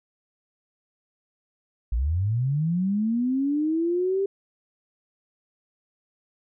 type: linear sweep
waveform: sine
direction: up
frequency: 51.91 to 398 Hz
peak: -21 dBFS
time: 1.92-4.26 s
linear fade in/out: 5 ms
effects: none